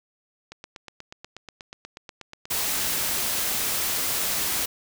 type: click train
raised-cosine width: 0.2 ms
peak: -22 dBFS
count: 21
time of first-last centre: 0.52-2.938 s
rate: 8.27 Hz
type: noise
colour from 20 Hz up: white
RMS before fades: -26 dBFS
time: 2.5-4.66 s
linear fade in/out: 10 ms
effects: none